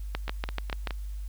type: two click trains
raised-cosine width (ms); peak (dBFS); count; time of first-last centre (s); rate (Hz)
0.3; -14 / -18; 6 / 4; 0.15-0.873 / 0.28-0.908; 6.92 / 4.78
effects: added 50 Hz sine -33 dBFS peak until 1.28 s + white hiss -59 dBFS RMS until 1.28 s